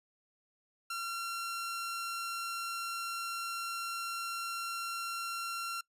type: tone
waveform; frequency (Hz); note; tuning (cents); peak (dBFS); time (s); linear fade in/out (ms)
sawtooth; 1368; F6; -36; -32; 0.9-5.81; 5
effects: noise-tail reverb RT60 0.1 s tail -23 dB re dry + resampled to 32000 Hz